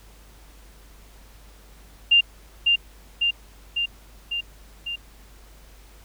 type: tone with echo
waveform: sine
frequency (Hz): 2794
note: F7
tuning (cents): 0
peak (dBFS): -12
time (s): 2.11-2.21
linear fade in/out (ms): 10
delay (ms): 550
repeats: 5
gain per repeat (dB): -3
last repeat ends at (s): 4.96
effects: added 50 Hz sine -47 dBFS peak until 6.04 s + pink hiss -53 dBFS RMS until 6.04 s